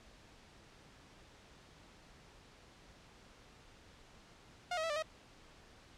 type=tone with pitch steps; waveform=sawtooth; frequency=713 / 635 / 656 / 593 / 632 Hz; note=F5 / D#5 / E5 / D5 / D#5; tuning=+36 / +35 / -9 / +17 / +27 cents; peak=-31 dBFS; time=4.71-5.025 s; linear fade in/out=5 ms; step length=63 ms; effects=pink hiss -60 dBFS RMS until 5.97 s + low-pass 6000 Hz 12 dB/octave